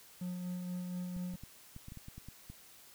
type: tone with tremolo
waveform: triangle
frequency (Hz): 179.6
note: F3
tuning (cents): +49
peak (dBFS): -34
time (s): 0.21-1.36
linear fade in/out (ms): 5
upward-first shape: sine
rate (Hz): 4.2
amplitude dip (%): 30
type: clicks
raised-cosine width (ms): 5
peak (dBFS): -35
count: 11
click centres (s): 1.165 / 1.339 / 1.436 / 1.764 / 1.884 / 1.921 / 1.973 / 2.084 / 2.18 / 2.286 / 2.5
effects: white hiss -58 dBFS RMS until 2.94 s